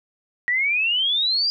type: exponential sweep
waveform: sine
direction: up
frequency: 1900 to 4885 Hz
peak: -18 dBFS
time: 0.48-1.5 s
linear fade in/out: 0 ms
effects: none